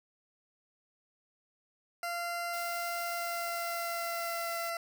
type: tone with pitch glide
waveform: 20% pulse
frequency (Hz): 690 to 677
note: F5 to E5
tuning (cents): -21 to +46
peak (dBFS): -29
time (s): 2.03-4.77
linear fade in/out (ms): 2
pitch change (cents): -33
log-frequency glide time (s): 3-4.59
type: noise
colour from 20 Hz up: blue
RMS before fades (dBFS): -45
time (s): 2.53-4.7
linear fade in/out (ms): 5
effects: none